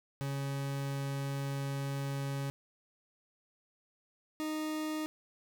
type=tone pair in turn; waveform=40% pulse; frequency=138.59 / 309.6 Hz; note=C#3 / D#4; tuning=0 / -9 cents; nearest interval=octave + major second; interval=1391 cents; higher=second; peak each=-33 / -33 dBFS; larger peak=neither; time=0.21-2.5 / 4.4-5.06 s; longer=first; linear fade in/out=0 ms; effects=none

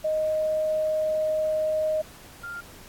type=tone pair in turn; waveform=sine; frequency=622.3 / 1397 Hz; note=D#5 / F6; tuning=0 / 0 cents; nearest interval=octave + major second; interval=1400 cents; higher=second; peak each=-22 / -33 dBFS; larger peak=first; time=0.04-2.02 / 2.43-2.61 s; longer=first; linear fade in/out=10 ms; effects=pink hiss -48 dBFS RMS until 2.88 s + AAC 64 kbps

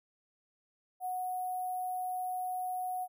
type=tone with sample-and-hold; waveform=sine; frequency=736 Hz; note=F#5; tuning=9 cents flat; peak=-33 dBFS; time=1-3.08 s; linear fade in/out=50 ms; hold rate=11025 Hz; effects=none

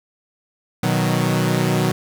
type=chord; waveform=sawtooth; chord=B major; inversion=none; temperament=equal; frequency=123.47 / 155.56 / 185 Hz; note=B2 / D#3 / F#3; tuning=0 / 0 / 0 cents; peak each=-17 dBFS; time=0.83-1.92 s; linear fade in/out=5 ms; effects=8-bit

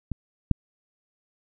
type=clicks; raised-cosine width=5 ms; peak=-17 / -6 dBFS; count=2; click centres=0.117 / 0.513 s; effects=none

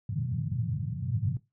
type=band-pass noise; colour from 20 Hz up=pink; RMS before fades=-31 dBFS; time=0.09-1.37 s; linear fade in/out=2 ms; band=100 to 160 Hz; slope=48 dB/octave; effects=noise-tail reverb RT60 0.2 s tail -17 dB re dry

